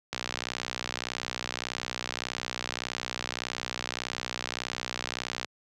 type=click train; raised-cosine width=0.2 ms; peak=-13 dBFS; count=329; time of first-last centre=0.13-5.446 s; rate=61.7 Hz; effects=high-pass 100 Hz 12 dB/octave